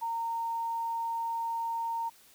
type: tone with quantisation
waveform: sine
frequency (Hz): 920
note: A#5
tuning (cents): -23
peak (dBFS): -30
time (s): 0.01-2.1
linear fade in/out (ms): 20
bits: 10
effects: white hiss -59 dBFS RMS until 2.34 s